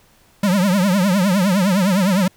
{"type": "tone with vibrato", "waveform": "square", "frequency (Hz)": 190.8, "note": "G3", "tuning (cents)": -47, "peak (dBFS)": -14, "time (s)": [0.43, 2.28], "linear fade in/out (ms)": 5, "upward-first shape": "triangle", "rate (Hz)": 9.8, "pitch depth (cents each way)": 180, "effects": ["pink hiss -54 dBFS RMS until 2.36 s"]}